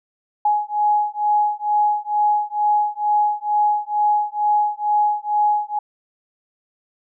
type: beating tone pair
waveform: sine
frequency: 836 / 838.2 Hz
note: G#5 / G#5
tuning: +11 / +16 cents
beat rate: 2.2 Hz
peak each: -19 dBFS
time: 0.45-5.79 s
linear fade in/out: 5 ms
effects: none